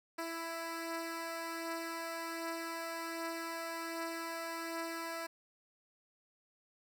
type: beating tone pair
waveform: 10% pulse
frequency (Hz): 330 / 331.3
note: E4 / E4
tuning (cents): +2 / +9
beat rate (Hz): 1.3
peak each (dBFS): -39 / -31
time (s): 0.18-5.27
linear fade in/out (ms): 10
effects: none